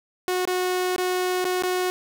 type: tone with dropouts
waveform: sawtooth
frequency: 365.3 Hz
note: F#4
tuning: 22 cents flat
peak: -18 dBFS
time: 0.28-1.9 s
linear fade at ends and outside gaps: 0 ms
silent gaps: 0.453-0.475 / 0.962-0.982 / 1.444-1.451 / 1.623-1.636 s
effects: none